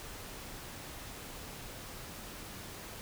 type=silence; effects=pink hiss -46 dBFS RMS until 3.01 s